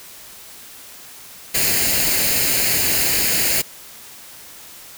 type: noise with comb filter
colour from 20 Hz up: white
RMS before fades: -18 dBFS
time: 1.54-3.62 s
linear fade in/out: 10 ms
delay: 0.43 ms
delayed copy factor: +0.6
effects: white hiss -40 dBFS RMS until 4.97 s

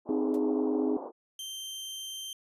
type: band-pass noise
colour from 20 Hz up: pink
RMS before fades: -40 dBFS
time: 0.05-1.12 s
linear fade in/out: 50 ms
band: 270 to 1000 Hz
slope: 48 dB/octave
type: chord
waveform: sine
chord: Ab major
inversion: first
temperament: equal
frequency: 261.6 / 311.1 / 415.3 Hz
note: C4 / Eb4 / Ab4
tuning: 0 / 0 / 0 cents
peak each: -30 dBFS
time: 0.09-0.97 s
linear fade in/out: 2 ms
type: noise with exponential decay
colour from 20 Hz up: white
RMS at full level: -49 dBFS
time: 0.34-0.42 s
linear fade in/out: 2 ms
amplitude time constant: 16 ms
type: tone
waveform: sawtooth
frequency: 3136 Hz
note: G7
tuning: in tune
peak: -34 dBFS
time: 1.39-2.33 s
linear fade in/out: 2 ms
effects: resampled to 32000 Hz

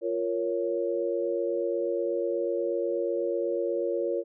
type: chord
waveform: sine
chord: Bb minor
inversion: second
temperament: equal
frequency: 349.2 / 466.2 / 554.4 Hz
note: F4 / Bb4 / Db5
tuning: 0 / 0 / 0 cents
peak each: -30 dBFS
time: 0.01-4.24 s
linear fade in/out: 50 ms
effects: none

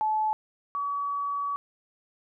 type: tone pair in turn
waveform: sine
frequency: 864 / 1137 Hz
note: A5 / C#6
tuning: -32 / +44 cents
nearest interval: perfect fourth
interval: 476 cents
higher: second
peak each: -23 / -27 dBFS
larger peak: first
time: 0.01-0.33 / 0.75-1.56 s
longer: second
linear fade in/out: 0 ms
effects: none

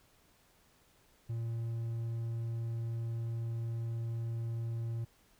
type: tone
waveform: triangle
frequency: 115.3 Hz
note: A#2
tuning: 19 cents flat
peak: -32 dBFS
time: 1.29-5.05 s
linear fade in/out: 10 ms
effects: pink hiss -67 dBFS RMS until 5.39 s

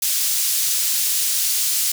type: high-pass noise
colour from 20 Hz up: pink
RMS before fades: -20 dBFS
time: 0.02-1.92 s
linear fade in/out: 5 ms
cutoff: 5400 Hz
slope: 12 dB/octave
effects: none

